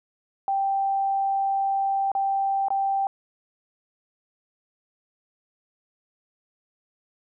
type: tone with dropouts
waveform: sine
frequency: 784 Hz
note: G5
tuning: in tune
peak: -21 dBFS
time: 0.48-3.07 s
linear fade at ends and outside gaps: 1 ms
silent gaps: 2.117-2.151 / 2.684-2.704 s
effects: none